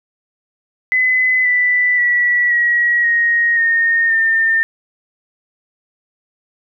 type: tone with pitch steps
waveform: sine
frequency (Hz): 2019 / 1982 / 1945.7 / 1910.1 / 1875.1 / 1840.8 / 1807.1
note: B6 / B6 / B6 / A#6 / A#6 / A#6 / A6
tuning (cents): +38 / +6 / -26 / +42 / +10 / -22 / +46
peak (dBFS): -11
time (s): 0.92-4.63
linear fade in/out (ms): 0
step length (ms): 530
effects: none